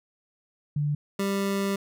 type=tone pair in turn; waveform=sine / 25% pulse; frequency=147 / 197.59 Hz; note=D3 / G3; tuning=+2 / +14 cents; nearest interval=perfect fourth; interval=512 cents; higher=second; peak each=-23 / -21 dBFS; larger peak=second; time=0.76-0.95 / 1.19-1.76 s; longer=second; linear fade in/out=5 ms; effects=none